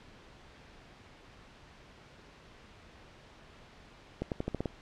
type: accelerating click train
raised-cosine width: 2 ms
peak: -19 dBFS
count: 7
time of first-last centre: 4.22-4.657 s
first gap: 98 ms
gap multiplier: 0.88
effects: pink hiss -55 dBFS RMS until 4.81 s + low-pass 4000 Hz 12 dB/octave